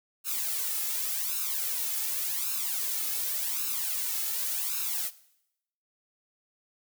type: noise with flanger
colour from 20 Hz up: blue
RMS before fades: -31 dBFS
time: 0.24-5.11 s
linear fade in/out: 50 ms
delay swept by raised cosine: 0.75 to 2.35 ms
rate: 0.88 Hz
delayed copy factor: +0.85
effects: noise-tail reverb RT60 0.8 s tail -18 dB re dry